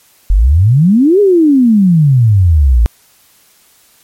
sine exponential two-way sweep, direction up then down, 42 to 421.1 to 53.8 Hz, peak -4 dBFS, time 0.3-2.86 s, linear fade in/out 0 ms, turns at 1.2 s, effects white hiss -48 dBFS RMS until 4.03 s + MP3 64 kbps

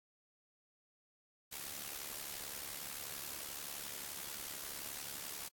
white noise with amplitude modulation, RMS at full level -42 dBFS, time 1.51-5.49 s, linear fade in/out 20 ms, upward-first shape sine, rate 71.4 Hz, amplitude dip 65%, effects AAC 64 kbps

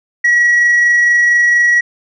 sine tone with amplitude modulation, 1920 Hz, B6, 49 cents flat, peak -4 dBFS, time 0.24-1.81 s, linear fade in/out 10 ms, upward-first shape sine, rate 24.3 Hz, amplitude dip 25%, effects tanh soft clip ceiling -6 dBFS

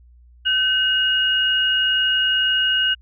sine tone pair together, 1527 / 2871 Hz, G6 / F7, -46 / +47 cents, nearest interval major seventh, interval 1093 cents, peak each -21 / -17 dBFS, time 0.45-2.95 s, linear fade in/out 20 ms, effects added 60 Hz sine -46 dBFS peak until 3.01 s

